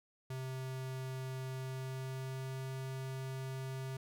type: tone with pitch glide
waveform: square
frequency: 130.81 to 132.18 Hz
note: C3 to C3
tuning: 0 to +18 cents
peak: -40 dBFS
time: 0.3-3.97 s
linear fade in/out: 5 ms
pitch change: +18 cents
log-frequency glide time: 1.48-2.69 s
effects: none